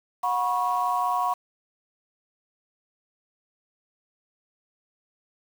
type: tone cluster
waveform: sine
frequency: 726 / 975 / 1100 Hz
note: F#5 / B5 / C#6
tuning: -33 / -23 / -14 cents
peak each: -26 dBFS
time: 0.23-1.34 s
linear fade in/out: 10 ms
effects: tanh soft clip ceiling -13 dBFS + 7-bit